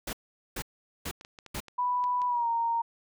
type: noise bursts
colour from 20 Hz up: pink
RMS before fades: -35 dBFS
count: 4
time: 0.07-1.604 s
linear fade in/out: 5 ms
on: 61 ms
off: 430 ms
type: clicks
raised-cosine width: 0.2 ms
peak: -29 dBFS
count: 7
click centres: 1.211 / 1.249 / 1.388 / 1.463 / 1.683 / 2.04 / 2.218 s
type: tone with pitch glide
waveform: sine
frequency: 987.8 to 927 Hz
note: B5 to A#5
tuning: 0 to -10 cents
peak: -25 dBFS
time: 1.78-2.82 s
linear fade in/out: 10 ms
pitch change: -110 cents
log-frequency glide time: 2.27-2.48 s
effects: none